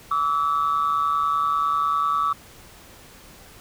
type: tone pair together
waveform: sine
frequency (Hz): 1148.9 / 1299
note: D6 / E6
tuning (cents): -38 / -26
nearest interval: major second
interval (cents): 212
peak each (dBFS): -20 / -22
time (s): 0.11-2.33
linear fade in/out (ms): 5
effects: tanh soft clip ceiling -14 dBFS + pink hiss -47 dBFS RMS until 3.6 s